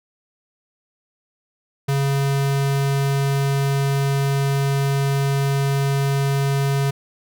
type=tone; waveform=square; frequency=138.59 Hz; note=C#3; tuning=in tune; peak=-18 dBFS; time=1.88-6.91 s; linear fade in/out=10 ms; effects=none